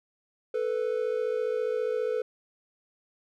triangle tone pair together, 440 / 494.8 Hz, A4 / B4, 0 / +3 cents, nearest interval major second, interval 203 cents, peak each -27 dBFS, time 0.54-2.22 s, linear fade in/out 5 ms, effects none

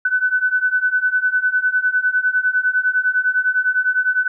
sine beating tone pair, 1497 / 1506.9 Hz, F#6 / F#6, +20 / +31 cents, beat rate 9.9 Hz, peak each -19 / -17 dBFS, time 0.05-4.28 s, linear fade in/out 5 ms, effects none

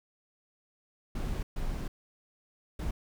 brown noise bursts at uneven times, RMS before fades -33 dBFS, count 3, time 1.15-1.43 / 1.56-1.88 / 2.79-2.91 s, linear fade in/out 5 ms, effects none

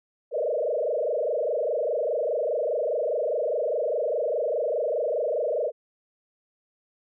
sine tone with frequency modulation, 544 Hz, C#5, 33 cents flat, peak -23 dBFS, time 0.31-5.72 s, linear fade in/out 50 ms, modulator 24.9 Hz, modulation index 3.7, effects none

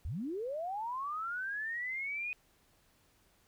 sine linear sweep, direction up, 54.8 to 2500 Hz, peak -35 dBFS, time 0.05-2.33 s, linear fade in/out 0 ms, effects pink hiss -69 dBFS RMS until 3.47 s

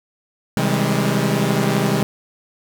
sawtooth chord, Ab major seventh, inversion first, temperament equal with one note detuned, 130.81 / 159.66 / 196 / 207.7 Hz, C3 / Eb3 / G3 / Ab3, 0 / +45 / 0 / 0 cents, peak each -18 dBFS, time 0.57-2.03 s, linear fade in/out 0 ms, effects 8-bit

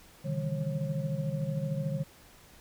sine tone cluster, 128 / 148.9 / 162.4 / 197.5 / 542 Hz, C3 / D3 / E3 / G3 / C#5, -38 / +24 / -26 / +13 / -39 cents, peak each -39 / -32 / -36 / -39 / -39 dBFS, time 0.24-2.04 s, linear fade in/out 20 ms, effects pink hiss -56 dBFS RMS until 2.6 s

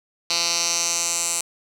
10% pulse tone with band-pass filter sweep, 170 Hz, F3, 46 cents flat, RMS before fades -23 dBFS, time 0.3-1.41 s, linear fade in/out 2 ms, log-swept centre 4800 to 8100 Hz, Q 3.1, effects none

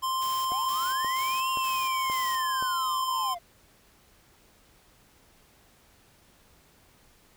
square tone with pitch glide, 1046.5 to 1039.9 Hz, C6 to C6, 0 to -11 cents, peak -27 dBFS, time 0.02-3.35 s, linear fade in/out 20 ms, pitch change -11 cents, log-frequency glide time 2.04-2.48 s
white noise with tremolo, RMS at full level -42 dBFS, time 0.21-2.42 s, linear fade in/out 10 ms, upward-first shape square, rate 2.1 Hz, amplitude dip 65%
triangle linear two-way sweep, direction up then down, 667 to 2808 to 667 Hz, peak -33 dBFS, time 0.5-3.39 s, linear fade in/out 20 ms, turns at 1.5 s
click train, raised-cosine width 1 ms, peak -24 dBFS, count 5, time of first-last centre 0.52-2.625 s, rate 1.9 Hz
effects pink hiss -60 dBFS RMS until 7.36 s

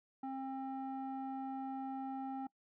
square tone with low-pass filter, 266.6 Hz, C4, 33 cents sharp, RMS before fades -42 dBFS, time 0.23-2.47 s, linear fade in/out 5 ms, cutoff 930 Hz, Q 3.5, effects noise-tail reverb RT60 0.1 s tail -23 dB re dry

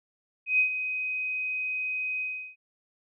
sine tone with ADSR envelope, 2514 Hz, D#7, 17 cents sharp, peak -18 dBFS, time 0.46-2.56 s, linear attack 130 ms, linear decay 100 ms, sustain -10 dB, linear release 350 ms, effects none

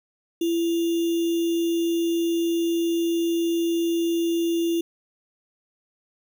sine tone with sample-and-hold, 336.6 Hz, E4, 36 cents sharp, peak -20 dBFS, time 0.41-4.81 s, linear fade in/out 5 ms, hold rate 3150 Hz, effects none

